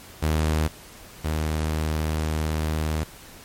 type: tone pair in turn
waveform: sawtooth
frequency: 77.9 / 77.9 Hz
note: D#2 / D#2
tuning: +3 / +3 cents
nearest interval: unison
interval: 0 cents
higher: neither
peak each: -16 / -19 dBFS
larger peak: first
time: 0.22-0.68 / 1.24-3.04 s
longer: second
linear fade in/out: 10 ms
effects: pink hiss -45 dBFS RMS until 3.44 s + MP3 64 kbps